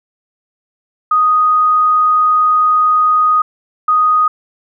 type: tone pair in turn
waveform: sine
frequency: 1244.5 / 1244.5 Hz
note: D#6 / D#6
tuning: 0 / 0 cents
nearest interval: unison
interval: 0 cents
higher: neither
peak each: -8 dBFS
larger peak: neither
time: 1.11-3.42 / 3.88-4.28 s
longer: first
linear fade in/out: 5 ms
effects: none